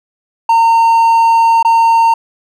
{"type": "tone with dropouts", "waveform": "triangle", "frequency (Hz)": 915, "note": "A#5", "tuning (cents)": -32, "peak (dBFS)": -4, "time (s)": [0.49, 2.14], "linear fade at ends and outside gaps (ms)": 5, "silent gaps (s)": [1.628, 1.648], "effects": []}